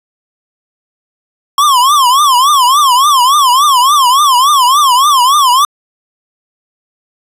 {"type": "tone with vibrato", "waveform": "square", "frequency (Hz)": 1079, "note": "C#6", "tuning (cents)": -47, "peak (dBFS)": -6, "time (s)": [1.58, 5.65], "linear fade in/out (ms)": 2, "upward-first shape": "triangle", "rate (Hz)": 3.5, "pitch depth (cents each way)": 220, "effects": ["resampled to 32000 Hz"]}